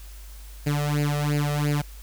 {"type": "tone with flanger", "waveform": "sawtooth", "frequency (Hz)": 146.83, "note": "D3", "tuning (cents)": 0, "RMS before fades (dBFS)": -24, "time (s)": [0.66, 1.82], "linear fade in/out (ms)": 10, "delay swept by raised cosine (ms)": [0.42, 1.62], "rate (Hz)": 2.9, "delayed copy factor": 0.85, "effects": ["added 50 Hz sine -39 dBFS peak until 2.02 s", "white hiss -50 dBFS RMS until 2.02 s"]}